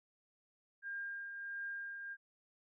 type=tone with tremolo; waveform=sine; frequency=1606 Hz; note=G6; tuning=41 cents sharp; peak=-39 dBFS; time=0.82-2.17 s; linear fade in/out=50 ms; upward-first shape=triangle; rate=1.5 Hz; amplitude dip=45%; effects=none